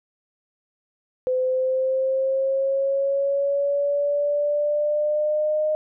sine linear sweep, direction up, 509 to 616 Hz, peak -19 dBFS, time 1.27-5.75 s, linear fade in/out 0 ms, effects none

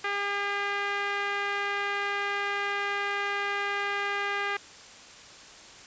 5% pulse tone with low-pass filter, 403.5 Hz, G#4, 50 cents flat, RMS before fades -30 dBFS, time 0.04-4.57 s, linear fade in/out 5 ms, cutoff 1900 Hz, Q 1.6, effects white hiss -48 dBFS RMS until 5.86 s + resampled to 16000 Hz

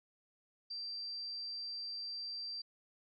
sine tone, 4699 Hz, D8, in tune, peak -40 dBFS, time 0.7-2.62 s, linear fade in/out 10 ms, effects none

